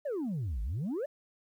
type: exponential two-way sweep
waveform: sine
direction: down then up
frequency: 622.3 to 49.59 to 622.3 Hz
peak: -29 dBFS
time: 0.05-1.06 s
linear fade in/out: 10 ms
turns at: 0.62 s
effects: tanh soft clip ceiling -30 dBFS + 11-bit